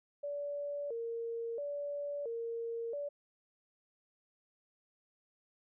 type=tone with vibrato; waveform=sine; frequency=516 Hz; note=C5; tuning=24 cents flat; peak=-36 dBFS; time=0.23-3.09 s; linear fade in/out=10 ms; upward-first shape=square; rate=0.74 Hz; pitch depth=190 cents each way; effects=none